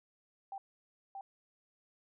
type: tone with echo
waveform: sine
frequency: 784 Hz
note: G5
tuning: in tune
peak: -40 dBFS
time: 0.52-0.58 s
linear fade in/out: 2 ms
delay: 630 ms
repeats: 1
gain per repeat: -2 dB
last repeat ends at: 1.21 s
effects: none